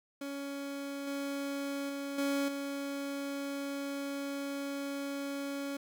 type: tone with level steps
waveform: 30% pulse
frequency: 279.7 Hz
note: C#4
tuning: 16 cents sharp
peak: -35 / -32 / -34 / -27 / -33 dBFS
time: 0.21-5.77 s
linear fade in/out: 5 ms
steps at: 1.07 / 1.89 / 2.18 / 2.48 s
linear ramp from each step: 5 ms
effects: none